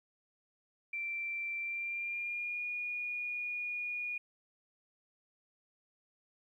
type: tone with pitch glide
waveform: sine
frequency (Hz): 2349 to 2443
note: D7 to D#7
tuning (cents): 0 to -32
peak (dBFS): -35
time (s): 0.93-4.18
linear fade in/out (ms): 5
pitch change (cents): +68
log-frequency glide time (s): 1.59-2.66
effects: 12-bit